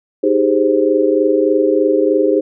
sine chord, Ab major seventh, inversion second, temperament equal, 311.1 / 392 / 415.3 / 523.3 Hz, Eb4 / G4 / Ab4 / C5, 0 / 0 / 0 / 0 cents, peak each -16 dBFS, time 0.23-2.41 s, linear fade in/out 10 ms, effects none

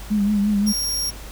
sine tone with vibrato, 205.9 Hz, G#3, 15 cents flat, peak -16 dBFS, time 0.1-0.73 s, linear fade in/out 20 ms, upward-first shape triangle, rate 5.7 Hz, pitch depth 62 cents each way
sawtooth tone, 5588 Hz, F8, in tune, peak -19 dBFS, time 0.66-1.11 s, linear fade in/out 20 ms
effects added 50 Hz sine -35 dBFS peak until 1.31 s + pink hiss -40 dBFS RMS until 1.31 s

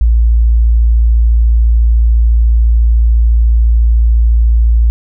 sine tone, 57 Hz, A#1, 38 cents flat, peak -5 dBFS, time 0.01-4.9 s, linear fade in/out 0 ms, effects none

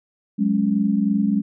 sine chord, F# suspended second, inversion none, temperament just, 185 / 208.1 / 277.5 Hz, F#3 / G#3 / C#4, 0 / +4 / +2 cents, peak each -24 / -18 / -24 dBFS, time 0.38-1.42 s, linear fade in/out 20 ms, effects none

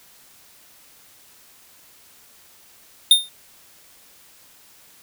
square tone with exponential decay, 3639 Hz, A#7, 42 cents flat, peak -6 dBFS, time 3.11-3.29 s, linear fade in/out 2 ms, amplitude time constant 39 ms, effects white hiss -51 dBFS RMS until 5.02 s

